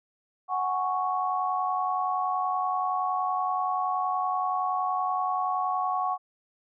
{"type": "chord", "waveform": "sine", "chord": "F# suspended second", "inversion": "none", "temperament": "equal", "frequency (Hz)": [740, 830.6, 1108.7], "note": ["F#5", "G#5", "C#6"], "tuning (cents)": [0, 0, 0], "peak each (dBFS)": [-28, -34, -28], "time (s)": [0.48, 6.18], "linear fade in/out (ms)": 50, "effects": []}